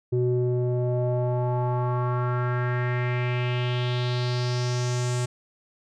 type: tone with low-pass filter sweep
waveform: square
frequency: 123.5 Hz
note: B2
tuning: in tune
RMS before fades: -25 dBFS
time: 0.12-5.26 s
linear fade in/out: 10 ms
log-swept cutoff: 350 to 8000 Hz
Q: 3.3
effects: none